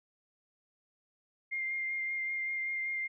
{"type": "tone with vibrato", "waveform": "sine", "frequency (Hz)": 2111, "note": "C7", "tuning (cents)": 15, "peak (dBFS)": -32, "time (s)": [1.51, 3.08], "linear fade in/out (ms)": 20, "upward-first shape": "sine", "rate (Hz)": 5.2, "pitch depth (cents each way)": 14, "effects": []}